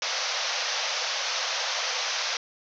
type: band-pass noise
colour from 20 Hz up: white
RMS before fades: -29 dBFS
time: 0.02-2.37 s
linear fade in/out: 2 ms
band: 480 to 6200 Hz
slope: 96 dB/octave
effects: none